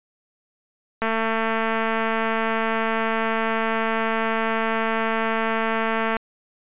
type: click train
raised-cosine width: 0.5 ms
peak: -9 dBFS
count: 1154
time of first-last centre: 1.02-6.167 s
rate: 224 Hz
effects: resampled to 8000 Hz